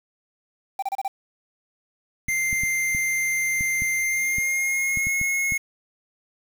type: tone bursts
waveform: triangle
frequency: 784 Hz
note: G5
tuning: in tune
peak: -21 dBFS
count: 5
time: 0.79-1.08 s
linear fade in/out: 5 ms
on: 34 ms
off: 30 ms
type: tone with pitch glide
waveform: square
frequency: 2093 to 2169 Hz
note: C7 to C#7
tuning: 0 to -38 cents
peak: -22 dBFS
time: 2.28-5.58 s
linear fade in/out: 10 ms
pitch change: +62 cents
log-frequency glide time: 3.97-5.12 s
type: clicks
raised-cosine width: 5 ms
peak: -21 dBFS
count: 11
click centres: 2.285 / 2.529 / 2.635 / 2.949 / 3.609 / 3.821 / 4.384 / 4.973 / 5.07 / 5.214 / 5.522 s
effects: 7-bit